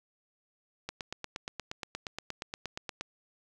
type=click train; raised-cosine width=0.2 ms; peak=-19 dBFS; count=19; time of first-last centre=0.89-3.01 s; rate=8.49 Hz; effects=none